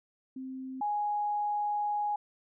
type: tone pair in turn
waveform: sine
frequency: 261.6 / 830.5 Hz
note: C4 / G#5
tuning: 0 / 0 cents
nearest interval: octave + minor sixth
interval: 2000 cents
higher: second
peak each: -37 / -28 dBFS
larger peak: second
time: 0.36-0.81 / 0.81-2.16 s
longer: second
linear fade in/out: 5 ms
effects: none